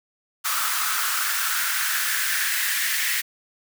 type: noise with high-pass filter sweep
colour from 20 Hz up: white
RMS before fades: -24 dBFS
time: 0.44-3.22 s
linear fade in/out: 20 ms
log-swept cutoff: 1200 to 1900 Hz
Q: 4.4
effects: none